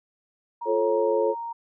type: tone with pitch glide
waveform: sine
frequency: 943 to 930.6 Hz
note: A#5 to A#5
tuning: +20 to -3 cents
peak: -30 dBFS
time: 0.61-1.53 s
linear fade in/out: 10 ms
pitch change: -23 cents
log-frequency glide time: 0.84-1.24 s
type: chord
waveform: sine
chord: F augmented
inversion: none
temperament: just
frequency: 349.2 / 436.5 / 545.7 Hz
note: F4 / A4 / C#5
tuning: 0 / -14 / -27 cents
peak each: -28 / -23 / -24 dBFS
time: 0.65-1.35 s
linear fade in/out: 50 ms
effects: none